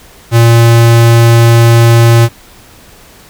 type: tone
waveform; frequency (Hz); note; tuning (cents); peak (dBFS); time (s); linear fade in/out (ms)
square; 116.4; A#2; -2; -3; 0.31-2.29; 50
effects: pink hiss -38 dBFS RMS until 3.29 s